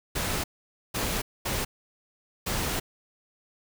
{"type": "noise bursts at uneven times", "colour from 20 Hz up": "pink", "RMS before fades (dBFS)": -29, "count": 4, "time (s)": [[0.15, 0.44], [0.94, 1.22], [1.45, 1.65], [2.46, 2.8]], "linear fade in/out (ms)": 10, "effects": []}